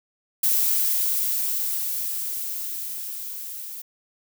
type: noise with level ramp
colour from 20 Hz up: violet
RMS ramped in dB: -20 to -36 dBFS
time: 0.43-3.82 s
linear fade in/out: 5 ms
effects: none